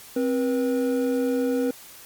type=tone pair together; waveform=triangle; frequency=263.3 / 484.1 Hz; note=C4 / B4; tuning=+11 / -35 cents; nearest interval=major seventh; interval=1054 cents; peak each=-21 / -22 dBFS; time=0.16-1.71 s; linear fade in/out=5 ms; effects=white hiss -45 dBFS RMS until 2.05 s + MP3 96 kbps